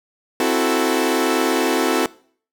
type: chord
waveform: sawtooth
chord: F# half-diminished seventh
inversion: second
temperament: equal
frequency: 261.6 / 329.6 / 370 / 440 Hz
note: C4 / E4 / F#4 / A4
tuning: 0 / 0 / 0 / 0 cents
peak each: -18 dBFS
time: 0.4-2.06 s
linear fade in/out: 2 ms
effects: noise-tail reverb RT60 0.5 s tail -21 dB re dry